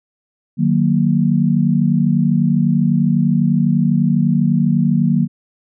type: chord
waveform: sine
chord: D# minor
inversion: none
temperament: equal with one note detuned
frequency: 153.07 / 185 / 233.1 Hz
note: D#3 / F#3 / A#3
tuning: -28 / 0 / 0 cents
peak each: -16 dBFS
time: 0.57-5.28 s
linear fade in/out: 50 ms
effects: none